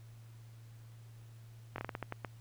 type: slowing click train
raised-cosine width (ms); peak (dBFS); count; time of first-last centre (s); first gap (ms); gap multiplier
0.5; -23; 9; 1.76-2.248; 22; 1.28
effects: added 114 Hz sine -51 dBFS peak until 2.4 s + pink hiss -66 dBFS RMS until 2.4 s